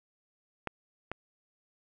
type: clicks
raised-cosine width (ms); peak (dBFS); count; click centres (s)
0.5; -18 / -20; 2; 0.673 / 1.116
effects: none